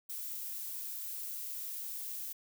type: noise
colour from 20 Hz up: violet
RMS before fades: -41 dBFS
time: 0.09-2.33 s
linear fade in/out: 10 ms
effects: none